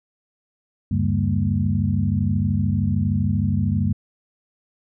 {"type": "tone cluster", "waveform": "sine", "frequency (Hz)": [75.4, 96.7, 142.9, 199.9, 232.9], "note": ["D2", "G2", "D3", "G3", "A#3"], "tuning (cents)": [46, -23, -47, 34, -1], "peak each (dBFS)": [-30, -21, -25, -24, -26], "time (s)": [0.91, 3.93], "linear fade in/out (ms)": 5, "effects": []}